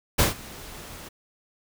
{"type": "noise with ADSR envelope", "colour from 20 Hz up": "pink", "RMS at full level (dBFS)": -18, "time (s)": [0.18, 1.09], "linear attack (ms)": 16, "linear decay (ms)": 140, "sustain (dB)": -23, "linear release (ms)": 12, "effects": []}